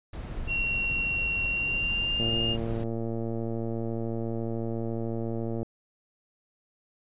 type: noise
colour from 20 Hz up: brown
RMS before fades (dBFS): -35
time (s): 0.13-2.84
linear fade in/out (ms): 5
type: tone with pitch glide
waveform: sine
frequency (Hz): 2744 to 2820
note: F7 to F7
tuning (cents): -31 to +16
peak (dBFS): -26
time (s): 0.47-2.57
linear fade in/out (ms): 50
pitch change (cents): +47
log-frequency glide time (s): 1.46-2.37
type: click train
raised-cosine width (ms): 2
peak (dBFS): -20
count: 392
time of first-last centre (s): 2.2-5.63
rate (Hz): 114
effects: resampled to 8000 Hz